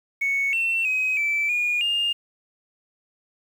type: tone with pitch steps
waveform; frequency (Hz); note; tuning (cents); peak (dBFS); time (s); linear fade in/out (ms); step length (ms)
sine; 2216 / 2698 / 2529 / 2323 / 2438 / 2819; C#7 / E7 / D#7 / D7 / D#7 / F7; -1 / +40 / +28 / -20 / -36 / +16; -19; 0.21-2.13; 10; 320
effects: tanh soft clip ceiling -17 dBFS + 8-bit